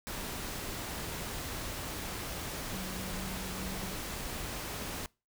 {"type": "tone in noise", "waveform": "sine", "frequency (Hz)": 188.3, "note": "F#3", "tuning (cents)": 31, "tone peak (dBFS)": -42, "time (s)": [2.73, 3.95], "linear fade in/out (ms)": 0, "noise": "pink", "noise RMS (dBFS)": -39, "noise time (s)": [0.07, 5.06], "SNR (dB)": -6, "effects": ["noise-tail reverb RT60 0.3 s tail -25 dB re dry"]}